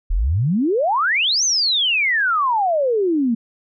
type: exponential two-way sweep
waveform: sine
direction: up then down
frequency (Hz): 35.37 to 6430 to 220.4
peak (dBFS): -15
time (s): 0.1-3.35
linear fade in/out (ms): 10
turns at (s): 1.44
effects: none